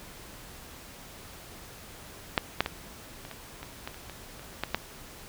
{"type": "clicks", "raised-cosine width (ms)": 0.3, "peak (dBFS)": [-6, -6, -14, -26, -24, -23, -19, -30, -25, -30, -12, -9], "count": 12, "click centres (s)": [2.378, 2.606, 2.661, 3.251, 3.313, 3.63, 3.875, 3.944, 4.097, 4.395, 4.636, 4.746], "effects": ["pink hiss -47 dBFS RMS until 5.28 s"]}